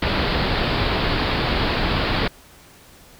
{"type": "low-pass noise", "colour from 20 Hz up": "pink", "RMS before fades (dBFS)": -21, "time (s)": [0.02, 2.28], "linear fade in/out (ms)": 5, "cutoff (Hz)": 4800, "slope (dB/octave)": 96, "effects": ["pink hiss -48 dBFS RMS until 3.19 s"]}